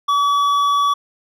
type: tone with hard clipping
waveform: sine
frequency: 1141 Hz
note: C#6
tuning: 50 cents sharp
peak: -15 dBFS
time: 0.08-0.94 s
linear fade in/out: 10 ms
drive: 7 dB
effects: none